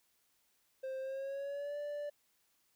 triangle tone with pitch glide, 527 to 584.7 Hz, C5 to D5, +12 to -8 cents, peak -36 dBFS, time 0.83-2.1 s, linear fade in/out 10 ms, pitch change +180 cents, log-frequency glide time 1-1.78 s, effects white hiss -75 dBFS RMS until 2.75 s

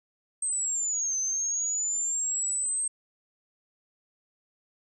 sine linear two-way sweep, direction down then up, 8372 to 6140 to 8372 Hz, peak -26 dBFS, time 0.42-2.88 s, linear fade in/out 5 ms, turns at 1.18 s, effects none

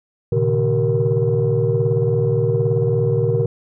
sine tone cluster, 115.9 / 134.7 / 152.2 / 383.9 / 467.4 Hz, A#2 / C#3 / D#3 / G4 / A#4, -10 / -49 / -38 / -36 / +5 cents, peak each -19 / -21 / -23 / -23 / -18 dBFS, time 0.32-3.46 s, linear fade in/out 5 ms, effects tanh soft clip ceiling -8 dBFS

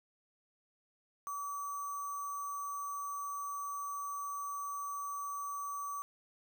sine tone with sample-and-hold, 1143 Hz, D6, 47 cents flat, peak -37 dBFS, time 1.27-6.02 s, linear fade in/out 0 ms, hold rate 7350 Hz, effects none

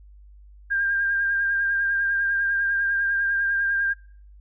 sine tone with vibrato, 1600 Hz, G6, 35 cents sharp, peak -20 dBFS, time 0.7-3.94 s, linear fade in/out 20 ms, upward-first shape sine, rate 10 Hz, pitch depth 23 cents each way, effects noise-tail reverb RT60 0.5 s tail -25 dB re dry + added 50 Hz sine -45 dBFS peak until 4.4 s

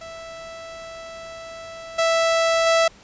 sawtooth tone with level steps, 659.3 Hz, E5, in tune, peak -31 / -13 / -11 dBFS, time 0.01-2.88 s, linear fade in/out 5 ms, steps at 1.98 / 2.66 s, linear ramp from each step 10 ms, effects pink hiss -49 dBFS RMS until 3.03 s + resampled to 16000 Hz

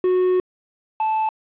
triangle tone pair in turn, 366.6 / 874.4 Hz, F#4 / A5, -16 / -11 cents, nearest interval octave + minor third, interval 1505 cents, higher second, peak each -13 / -16 dBFS, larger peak first, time 0.04-0.4 / 1-1.29 s, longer first, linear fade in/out 2 ms, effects resampled to 8000 Hz + 8-bit

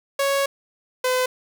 sawtooth tone pair in turn, 554.4 / 508.1 Hz, C#5 / B4, 0 / +49 cents, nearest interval major second, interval 151 cents, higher first, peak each -15 dBFS, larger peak neither, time 0.19-0.46 / 1.04-1.26 s, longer first, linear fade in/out 5 ms, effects none

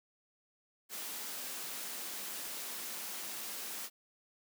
white high-pass noise, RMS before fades -42 dBFS, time 0.89-3.9 s, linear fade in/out 50 ms, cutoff 170 Hz, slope 48 dB/octave, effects none

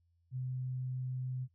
sine tone, 128.1 Hz, C3, 36 cents flat, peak -35 dBFS, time 0.31-1.48 s, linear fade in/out 50 ms, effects noise-tail reverb RT60 0.1 s tail -23 dB re dry + added 85 Hz sine -70 dBFS peak until 1.54 s

